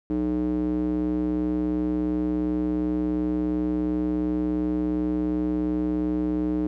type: tone with band-pass filter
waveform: square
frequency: 61.4 Hz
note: B1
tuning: 9 cents flat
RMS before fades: -25 dBFS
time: 0.1-6.67 s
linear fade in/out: 0 ms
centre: 310 Hz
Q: 3.7
effects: none